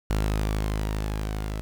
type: tone with level ramp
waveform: sawtooth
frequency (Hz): 52.5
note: G#1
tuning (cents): +19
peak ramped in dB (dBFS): -18 to -25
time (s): 0.1-1.61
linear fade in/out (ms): 0
effects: 8-bit